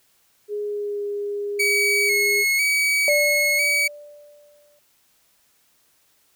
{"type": "tone with pitch glide", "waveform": "sine", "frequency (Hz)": [415.3, 408.4], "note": ["G#4", "G#4"], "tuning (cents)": [0, -29], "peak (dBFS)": -24, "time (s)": [0.48, 2.45], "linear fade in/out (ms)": 50, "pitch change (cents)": -29, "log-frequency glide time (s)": [0.62, 1.04]}
{"type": "tone with vibrato", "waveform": "40% pulse", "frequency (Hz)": 2223, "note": "C#7", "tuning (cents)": 4, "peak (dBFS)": -17, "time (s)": [1.59, 3.88], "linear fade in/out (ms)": 10, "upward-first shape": "square", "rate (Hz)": 1, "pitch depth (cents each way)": 37}
{"type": "tone with exponential decay", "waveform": "sine", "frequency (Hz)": 587.3, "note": "D5", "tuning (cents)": 0, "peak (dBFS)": -17, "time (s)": [3.08, 4.79], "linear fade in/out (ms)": 1, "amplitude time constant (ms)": 370}
{"effects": ["white hiss -62 dBFS RMS until 6.35 s"]}